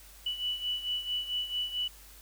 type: beating tone pair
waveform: sine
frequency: 2960 / 2964.5 Hz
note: F#7 / F#7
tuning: 0 / +3 cents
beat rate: 4.5 Hz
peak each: -32 / -37 dBFS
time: 0.26-1.88 s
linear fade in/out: 5 ms
effects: added 50 Hz sine -54 dBFS peak until 2.21 s + white hiss -54 dBFS RMS until 2.21 s